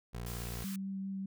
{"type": "tone", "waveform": "20% pulse", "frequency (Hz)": 59, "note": "A#1", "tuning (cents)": 22, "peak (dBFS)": -34, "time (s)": [0.13, 0.65], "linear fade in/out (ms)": 20}
{"type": "high-pass noise", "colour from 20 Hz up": "white", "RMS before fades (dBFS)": -47, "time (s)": [0.26, 0.76], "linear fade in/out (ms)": 5, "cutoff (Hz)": 990, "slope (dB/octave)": 96}
{"type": "tone with vibrato", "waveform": "sine", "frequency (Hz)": 193.7, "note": "G3", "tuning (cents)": -20, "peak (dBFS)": -36, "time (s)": [0.64, 1.26], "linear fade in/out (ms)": 5, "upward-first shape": "triangle", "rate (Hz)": 5, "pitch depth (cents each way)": 10}
{"effects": []}